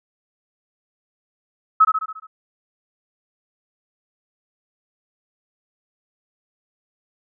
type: tone with echo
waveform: sine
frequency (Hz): 1287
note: E6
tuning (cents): -42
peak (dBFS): -8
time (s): 1.8-1.85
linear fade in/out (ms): 10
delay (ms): 70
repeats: 6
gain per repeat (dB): -5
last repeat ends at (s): 2.27
effects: none